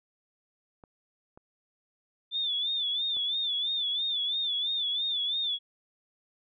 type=clicks; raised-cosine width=1 ms; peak=-36 dBFS; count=3; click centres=0.838 / 1.375 / 3.169 s
type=tone with vibrato; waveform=sine; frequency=3520 Hz; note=A7; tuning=in tune; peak=-27 dBFS; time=2.31-5.59 s; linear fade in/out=50 ms; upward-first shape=sine; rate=3 Hz; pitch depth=88 cents each way
effects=none